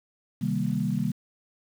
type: chord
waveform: sine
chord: C minor seventh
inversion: none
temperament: equal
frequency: 130.81 / 155.56 / 196 / 233.1 Hz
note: C3 / Eb3 / G3 / Bb3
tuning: 0 / 0 / 0 / 0 cents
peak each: -31 / -30 / -28 / -30 dBFS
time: 0.41-1.12 s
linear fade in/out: 10 ms
effects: 8-bit